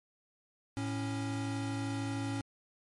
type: tone pair together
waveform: square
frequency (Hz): 110 / 277.2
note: A2 / C#4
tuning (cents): 0 / 0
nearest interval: octave + major third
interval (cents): 1600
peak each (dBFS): -37 / -37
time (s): 0.77-2.41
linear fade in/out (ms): 0
effects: MP3 48 kbps